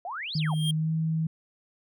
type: exponential two-way sweep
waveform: sine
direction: up then down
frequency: 655 to 5274 to 655 Hz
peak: -32 dBFS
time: 0.05-0.54 s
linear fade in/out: 2 ms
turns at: 0.37 s
type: tone with exponential growth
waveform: square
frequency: 3212 Hz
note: G7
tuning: 41 cents sharp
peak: -26 dBFS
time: 0.31-0.71 s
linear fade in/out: 5 ms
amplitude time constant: 86 ms
type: tone with pitch glide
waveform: sine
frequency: 155.56 to 160.3 Hz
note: D#3 to E3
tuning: 0 to -48 cents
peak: -24 dBFS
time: 0.35-1.27 s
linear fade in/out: 5 ms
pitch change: +52 cents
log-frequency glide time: 0.71-0.92 s
effects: none